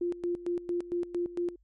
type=tone with tremolo; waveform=sine; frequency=349.2 Hz; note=F4; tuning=in tune; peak=-27 dBFS; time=0.01-1.56 s; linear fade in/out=5 ms; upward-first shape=square; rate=4.4 Hz; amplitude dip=80%; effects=added 50 Hz sine -62 dBFS peak until 1.63 s + MP3 48 kbps